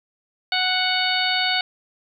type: harmonic tone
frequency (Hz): 740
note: F#5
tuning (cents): 0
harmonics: 1 / 2 / 3 / 4 / 5 / 6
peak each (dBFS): -26 / -26 / -26 / -26 / -26 / -26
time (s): 0.52-1.61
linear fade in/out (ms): 2
effects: 9-bit